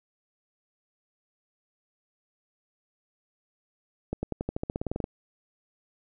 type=accelerating click train; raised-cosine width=2 ms; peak=-16 dBFS; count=15; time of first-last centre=4.13-5.041 s; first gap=100 ms; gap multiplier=0.93; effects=none